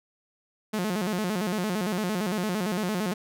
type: tone with vibrato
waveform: sawtooth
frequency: 196 Hz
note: G3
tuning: in tune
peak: -22 dBFS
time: 0.73-3.14 s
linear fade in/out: 10 ms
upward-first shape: square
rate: 8.8 Hz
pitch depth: 160 cents each way
effects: none